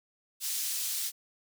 pink high-pass noise, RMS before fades -33 dBFS, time 0.4-1.12 s, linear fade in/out 50 ms, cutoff 5100 Hz, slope 12 dB/octave, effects none

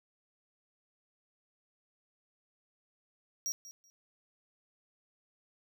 square tone with echo, 5670 Hz, F8, 25 cents sharp, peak -33 dBFS, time 3.46-3.52 s, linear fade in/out 0 ms, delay 190 ms, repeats 2, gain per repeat -15 dB, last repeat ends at 3.9 s, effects none

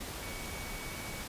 sine tone in noise, 2251 Hz, C#7, 26 cents sharp, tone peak -47 dBFS, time 0.22-1.23 s, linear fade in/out 10 ms, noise pink, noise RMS -41 dBFS, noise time 0-1.28 s, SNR -9 dB, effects resampled to 32000 Hz

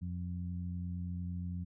harmonic tone, 88.7 Hz, F2, 27 cents sharp, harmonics 1 / 2 / 3, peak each -38 / -40 / -55 dBFS, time 0.01-1.65 s, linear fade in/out 20 ms, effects none

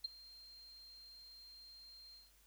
sine tone with ADSR envelope, 4186 Hz, C8, in tune, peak -34 dBFS, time 0.04-2.32 s, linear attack 9 ms, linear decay 15 ms, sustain -21 dB, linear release 180 ms, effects added 50 Hz sine -70 dBFS peak until 2.46 s + white hiss -70 dBFS RMS until 2.46 s

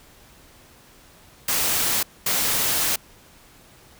white noise bursts at uneven times, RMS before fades -22 dBFS, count 2, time 1.48-2.03 / 2.26-2.96 s, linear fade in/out 5 ms, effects pink hiss -51 dBFS RMS until 3.99 s

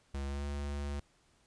square tone with pitch glide, 69.3 to 71.45 Hz, C#2 to D2, 0 to -47 cents, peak -36 dBFS, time 0.14-1 s, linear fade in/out 5 ms, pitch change +53 cents, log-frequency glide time 0.26-0.45 s, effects pink hiss -69 dBFS RMS until 1.46 s + resampled to 22050 Hz

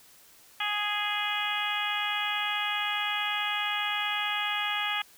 harmonic tone, 415.3 Hz, G#4, in tune, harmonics 2 / 3 / 4 / 5 / 6 / 7 / 8, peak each -35 / -35 / -35 / -35 / -35 / -35 / -35 dBFS, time 0.6-5.02 s, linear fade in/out 5 ms, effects white hiss -56 dBFS RMS until 5.17 s

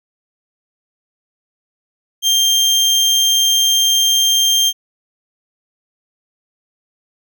30% pulse tone, 3181 Hz, G7, 25 cents sharp, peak -8 dBFS, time 2.22-4.73 s, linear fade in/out 50 ms, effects none

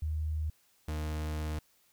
sine / 40% pulse tone pair in turn, 77.5 / 76.92 Hz, D#2 / D#2, -6 / -19 cents, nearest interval unison, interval 13 cents, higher first, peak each -30 / -32 dBFS, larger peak first, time 0.02-0.5 / 0.88-1.59 s, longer second, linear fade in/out 5 ms, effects white hiss -68 dBFS RMS until 1.92 s

